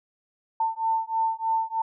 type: beating tone pair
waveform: sine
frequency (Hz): 895 / 898.2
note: A5 / A5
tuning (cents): +29 / +35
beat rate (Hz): 3.2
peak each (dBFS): -26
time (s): 0.6-1.82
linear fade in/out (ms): 5
effects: none